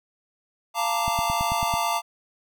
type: chord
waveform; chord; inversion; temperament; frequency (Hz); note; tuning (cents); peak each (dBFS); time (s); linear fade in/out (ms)
square; Bb major seventh; second; equal with one note detuned; 692 / 880 / 932.3 / 1174.7; F5 / A5 / Bb5 / D6; -16 / 0 / 0 / 0; -29; 0.74-2.02; 50
type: click train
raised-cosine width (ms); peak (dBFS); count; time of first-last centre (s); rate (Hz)
5; -19; 7; 1.08-1.739; 9.1
effects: none